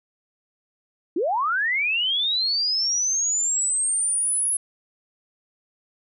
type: linear sweep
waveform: sine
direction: up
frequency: 296.4 to 10690 Hz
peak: -20 dBFS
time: 1.16-4.57 s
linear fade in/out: 5 ms
effects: none